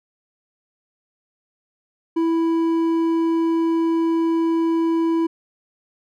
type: tone with hard clipping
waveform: triangle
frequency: 329.6 Hz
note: E4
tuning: in tune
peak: -18 dBFS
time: 2.16-5.27 s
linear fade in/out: 10 ms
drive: 9 dB
effects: none